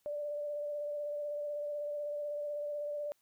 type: tone with vibrato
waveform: sine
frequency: 587.3 Hz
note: D5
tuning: in tune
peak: -35 dBFS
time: 0.06-3.12 s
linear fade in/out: 0 ms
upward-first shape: sine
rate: 16 Hz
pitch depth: 20 cents each way
effects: white hiss -75 dBFS RMS until 3.21 s